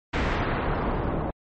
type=noise with low-pass filter sweep; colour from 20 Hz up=pink; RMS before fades=-26 dBFS; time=0.13-1.31 s; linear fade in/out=10 ms; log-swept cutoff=2400 to 720 Hz; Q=0.95; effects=MP3 32 kbps